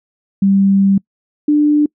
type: tone pair in turn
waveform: sine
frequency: 196 / 297 Hz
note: G3 / D4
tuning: 0 / +20 cents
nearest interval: perfect fifth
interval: 720 cents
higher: second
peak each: -8 dBFS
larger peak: neither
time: 0.42-0.98 / 1.48-1.86 s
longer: first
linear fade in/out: 5 ms
effects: noise-tail reverb RT60 0.1 s tail -26 dB re dry